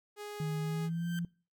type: tone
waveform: sawtooth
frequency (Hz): 415.3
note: G#4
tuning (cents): 0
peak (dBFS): -37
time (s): 0.16-0.9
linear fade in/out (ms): 50
type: tone with pitch glide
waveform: sine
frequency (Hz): 155.56 to 171.61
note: D#3 to F3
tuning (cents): 0 to -30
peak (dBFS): -32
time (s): 0.4-1.25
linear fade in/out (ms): 2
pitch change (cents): +170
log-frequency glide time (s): 0.61-1.08
type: tone with exponential growth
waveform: 30% pulse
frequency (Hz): 1559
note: G6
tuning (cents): -10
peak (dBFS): -37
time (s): 0.73-1.19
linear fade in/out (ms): 1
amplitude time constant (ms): 100
effects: noise-tail reverb RT60 0.4 s tail -25 dB re dry